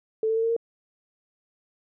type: tone with pitch steps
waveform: sine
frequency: 440 / 445.4 / 450.8 / 456.3 / 461.9 Hz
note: A4 / A4 / A4 / A#4 / A#4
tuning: 0 / +21 / +42 / -37 / -16 cents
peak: -21 dBFS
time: 0.23-0.565 s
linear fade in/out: 2 ms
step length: 67 ms
effects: none